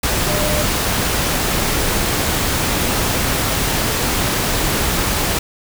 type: tone in noise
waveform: sine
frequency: 601 Hz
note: D5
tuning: 40 cents sharp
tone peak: -21 dBFS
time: 0.29-0.64 s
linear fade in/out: 5 ms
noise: pink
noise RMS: -18 dBFS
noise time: 0.03-5.39 s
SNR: -6 dB
effects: none